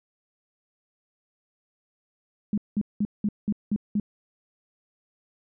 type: tone bursts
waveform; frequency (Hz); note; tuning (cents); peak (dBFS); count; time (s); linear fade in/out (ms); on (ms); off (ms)
sine; 207.7; G#3; 0; -21; 7; 2.53-3.999; 2; 47; 190
effects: none

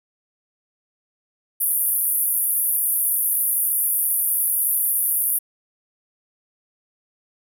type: band-pass noise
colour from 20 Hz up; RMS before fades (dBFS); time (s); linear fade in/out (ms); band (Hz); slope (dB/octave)
pink; -21; 1.6-5.39; 10; 9900 to 15000; 96
effects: none

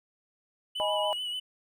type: tone with vibrato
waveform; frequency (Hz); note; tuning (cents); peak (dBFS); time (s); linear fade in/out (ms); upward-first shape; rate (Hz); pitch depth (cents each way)
triangle; 2960; F#7; 0; -30; 0.75-1.4; 10; triangle; 6.9; 44
type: chord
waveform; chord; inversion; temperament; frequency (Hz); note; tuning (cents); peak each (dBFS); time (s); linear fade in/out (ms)
sine; G# minor; second; equal; 622.3 / 830.6 / 987.8; D#5 / G#5 / B5; 0 / 0 / 0; -29 / -32 / -33; 0.8-1.13; 0
effects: none

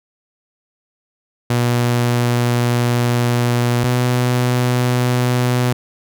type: tone pair in turn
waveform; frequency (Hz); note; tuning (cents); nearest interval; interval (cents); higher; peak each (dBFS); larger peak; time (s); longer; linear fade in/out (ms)
sawtooth; 120.8 / 123.98; B2 / B2; -38 / +7; unison; 45; second; -10; neither; 1.5-3.84 / 3.84-5.73; first; 5
effects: none

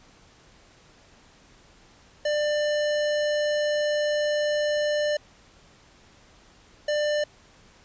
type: tone bursts at uneven times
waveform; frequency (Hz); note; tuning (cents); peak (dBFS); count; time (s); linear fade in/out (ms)
square; 595; D5; +22; -23; 2; 2.25-5.17 / 6.88-7.24; 5
effects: pink hiss -55 dBFS RMS until 7.84 s + resampled to 16000 Hz

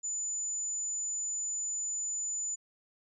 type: tone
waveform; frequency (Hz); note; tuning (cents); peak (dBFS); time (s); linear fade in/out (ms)
sine; 7000; A8; -10; -32; 0.03-2.56; 20
effects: none

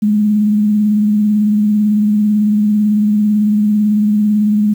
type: tone with vibrato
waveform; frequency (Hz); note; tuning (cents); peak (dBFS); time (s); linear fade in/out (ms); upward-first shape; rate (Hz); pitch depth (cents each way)
sine; 210; G#3; +19; -9; 0.02-4.74; 10; triangle; 18; 39
effects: 7-bit

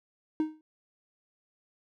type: tone with exponential decay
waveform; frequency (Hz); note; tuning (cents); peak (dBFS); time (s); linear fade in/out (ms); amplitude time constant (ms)
triangle; 311.3; D#4; +1; -20; 0.4-0.61; 1; 44
effects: none

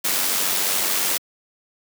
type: noise with amplitude modulation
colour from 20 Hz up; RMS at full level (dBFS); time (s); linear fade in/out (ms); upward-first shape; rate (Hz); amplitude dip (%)
white; -20; 0.04-1.18; 10; sine; 94.3; 35
effects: high-pass 200 Hz 12 dB/octave

